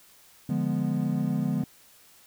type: chord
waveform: triangle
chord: D diminished seventh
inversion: none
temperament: equal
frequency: 146.83 / 174.61 / 207.7 / 246.9 Hz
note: D3 / F3 / Ab3 / Cb4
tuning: 0 / 0 / 0 / 0 cents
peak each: -28 dBFS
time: 0.49-1.64 s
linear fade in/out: 5 ms
effects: white hiss -56 dBFS RMS until 2.26 s